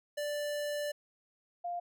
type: tone pair in turn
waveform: square / sine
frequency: 587.3 / 699.9 Hz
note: D5 / F5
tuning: 0 / +4 cents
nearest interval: minor third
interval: 304 cents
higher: second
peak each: -34 / -34 dBFS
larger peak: neither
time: 0.17-0.92 / 1.64-1.8 s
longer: first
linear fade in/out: 10 ms
effects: none